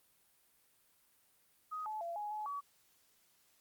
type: tone with pitch steps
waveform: sine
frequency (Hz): 1253 / 861 / 682 / 834 / 851 / 1137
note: D#6 / A5 / F5 / G#5 / G#5 / C#6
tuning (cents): +12 / -38 / -41 / +7 / +42 / +44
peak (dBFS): -38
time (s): 1.71-2.61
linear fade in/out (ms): 20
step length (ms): 150
effects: white hiss -71 dBFS RMS until 3.6 s + Opus 32 kbps